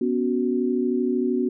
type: chord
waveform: sine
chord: B suspended second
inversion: none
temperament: equal with one note detuned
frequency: 246.9 / 279.8 / 370 Hz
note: B3 / C#4 / F#4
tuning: 0 / +16 / 0 cents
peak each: -23 / -27 / -24 dBFS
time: 0.01-1.49 s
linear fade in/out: 5 ms
effects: none